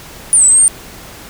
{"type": "exponential two-way sweep", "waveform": "sine", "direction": "down then up", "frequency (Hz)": [9760, 7902, 8950], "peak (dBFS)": -5, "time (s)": [0.33, 0.68], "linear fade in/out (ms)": 0, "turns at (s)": 0.44, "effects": ["pink hiss -34 dBFS RMS until 1.29 s"]}